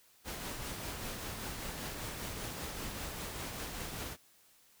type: noise with tremolo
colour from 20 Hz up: pink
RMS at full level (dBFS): -40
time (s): 0.24-4.17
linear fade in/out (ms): 50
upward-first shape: triangle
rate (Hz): 5.1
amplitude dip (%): 35
effects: white hiss -65 dBFS RMS until 4.8 s